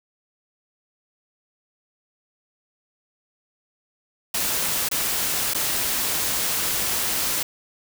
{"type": "noise with dropouts", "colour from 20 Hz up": "white", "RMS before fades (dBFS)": -24, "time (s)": [4.34, 7.43], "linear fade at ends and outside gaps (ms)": 5, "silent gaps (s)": [[4.888, 4.913], [5.537, 5.546]], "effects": []}